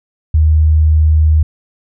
sine tone, 77.78 Hz, D#2, in tune, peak -6 dBFS, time 0.34-1.43 s, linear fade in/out 5 ms, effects none

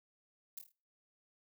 violet noise with echo, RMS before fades -43 dBFS, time 0.57-0.59 s, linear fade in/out 5 ms, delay 26 ms, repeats 5, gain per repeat -6 dB, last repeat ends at 0.72 s, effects noise-tail reverb RT60 0.4 s tail -25 dB re dry

